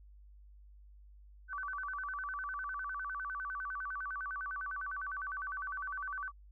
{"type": "tone with vibrato", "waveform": "sine", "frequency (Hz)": 1323, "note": "E6", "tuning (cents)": 6, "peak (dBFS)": -37, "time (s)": [1.48, 6.32], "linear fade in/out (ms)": 50, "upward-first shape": "square", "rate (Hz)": 9.9, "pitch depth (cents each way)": 240, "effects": ["added 50 Hz sine -54 dBFS peak until 6.51 s"]}